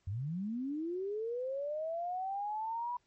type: linear sweep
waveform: sine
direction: up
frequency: 87.31 to 985 Hz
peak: -34 dBFS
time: 0.07-2.97 s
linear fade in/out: 5 ms
effects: pink hiss -75 dBFS RMS until 3.06 s + MP3 32 kbps